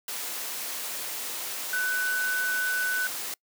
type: tone in noise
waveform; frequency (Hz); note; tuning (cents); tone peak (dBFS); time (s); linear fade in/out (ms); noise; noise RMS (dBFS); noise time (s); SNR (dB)
sine; 1500; F#6; +23; -25; 1.73-3.07; 2; white; -34; 0.08-3.34; +6
effects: noise-tail reverb RT60 0.1 s tail -26 dB re dry + high-pass 300 Hz 12 dB/octave